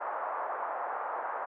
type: band-pass noise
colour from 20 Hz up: pink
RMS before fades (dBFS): -35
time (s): 0-1.46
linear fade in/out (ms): 20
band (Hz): 660 to 1300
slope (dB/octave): 24
effects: low-pass 2000 Hz 12 dB/octave